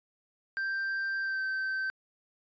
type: tone with pitch glide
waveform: triangle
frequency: 1574 to 1548.7 Hz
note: G6 to G6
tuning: +7 to -21 cents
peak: -28 dBFS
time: 0.57-1.9 s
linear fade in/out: 0 ms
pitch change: -28 cents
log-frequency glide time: 1.21-1.41 s
effects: resampled to 16000 Hz